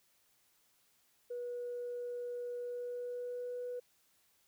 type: tone with pitch glide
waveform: sine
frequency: 486 to 491.9 Hz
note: B4 to B4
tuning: -28 to -7 cents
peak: -37 dBFS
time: 1.3-3.8 s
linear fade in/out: 10 ms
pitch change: +21 cents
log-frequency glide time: 2.56-3.56 s
effects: tanh soft clip ceiling -34 dBFS + white hiss -72 dBFS RMS until 4.47 s